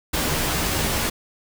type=noise with comb filter; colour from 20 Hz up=pink; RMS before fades=-23 dBFS; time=0.13-1.1 s; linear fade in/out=10 ms; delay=13 ms; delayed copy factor=+0.5; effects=none